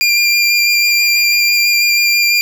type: tone with vibrato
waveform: 25% pulse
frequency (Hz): 2390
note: D7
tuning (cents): +30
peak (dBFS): -6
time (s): 0.01-2.41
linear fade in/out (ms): 0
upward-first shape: square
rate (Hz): 6.1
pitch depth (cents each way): 8
effects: none